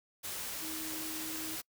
sine tone in noise, 316.6 Hz, D#4, 30 cents sharp, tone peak -43 dBFS, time 0.61-1.57 s, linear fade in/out 20 ms, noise white, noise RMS -40 dBFS, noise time 0.23-1.62 s, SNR -6 dB, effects noise-tail reverb RT60 0.1 s tail -26 dB re dry

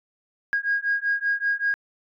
sine beating tone pair, 1633 / 1638.2 Hz, G#6 / G#6, -30 / -24 cents, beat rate 5.2 Hz, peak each -24 dBFS, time 0.53-1.74 s, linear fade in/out 0 ms, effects tanh soft clip ceiling -14 dBFS

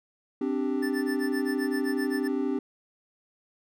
triangle chord, C suspended second, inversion none, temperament equal, 261.6 / 293.7 / 392 Hz, C4 / D4 / G4, 0 / 0 / 0 cents, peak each -27 / -28 / -29 dBFS, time 0.41-2.59 s, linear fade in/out 5 ms
square tone with tremolo, 1760 Hz, A6, in tune, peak -33 dBFS, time 0.82-2.28 s, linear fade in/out 10 ms, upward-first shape sine, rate 7.7 Hz, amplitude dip 100%
effects none

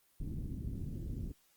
pink low-pass noise, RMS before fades -40 dBFS, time 0.2-1.32 s, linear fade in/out 5 ms, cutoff 280 Hz, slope 24 dB/octave, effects white hiss -70 dBFS RMS until 1.56 s + Opus 24 kbps

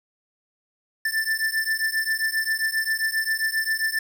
square beating tone pair, 1766 / 1773.5 Hz, A6 / A6, +6 / +13 cents, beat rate 7.5 Hz, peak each -26 / -26 dBFS, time 1.05-3.99 s, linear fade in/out 5 ms, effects 8-bit

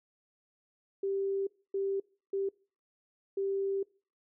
sine tone bursts at uneven times, 392 Hz, G4, in tune, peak -29 dBFS, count 4, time 1.03-1.47 / 1.74-2 / 2.33-2.49 / 3.37-3.83 s, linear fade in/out 5 ms, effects noise-tail reverb RT60 0.4 s tail -24 dB re dry

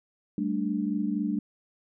sine chord, G suspended second, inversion none, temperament equal, 196 / 220 / 293.7 Hz, G3 / A3 / D4, 0 / 0 / 0 cents, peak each -30 dBFS, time 0.38-1.39 s, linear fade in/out 2 ms, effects none

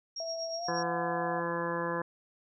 sine tone with tremolo, 5588 Hz, F8, in tune, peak -34 dBFS, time 0.16-0.83 s, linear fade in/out 5 ms, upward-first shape triangle, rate 8.4 Hz, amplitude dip 80%
sine tone with pitch glide, 659 to 722.8 Hz, E5 to F#5, -1 to -41 cents, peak -35 dBFS, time 0.2-1.4 s, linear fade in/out 2 ms, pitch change +160 cents, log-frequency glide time 0.55-0.7 s
harmonic tone, 170 Hz, F3, 46 cents flat, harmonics 1 / 2 / 3 / 4 / 5 / 6 / 7 / 8 / 9 / 10, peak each -39 / -38 / -35 / -47 / -44 / -36 / -45 / -46 / -46 / -39 dBFS, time 0.68-2.02 s, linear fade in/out 5 ms
effects none

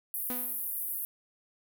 white band-pass noise, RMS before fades -35 dBFS, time 0.14-1.05 s, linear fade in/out 0 ms, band 11000 to 16000 Hz, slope 48 dB/octave
sawtooth tone with exponential decay, 248.5 Hz, B3, 11 cents sharp, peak -30 dBFS, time 0.3-0.72 s, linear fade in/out 0 ms, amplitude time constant 90 ms
effects none

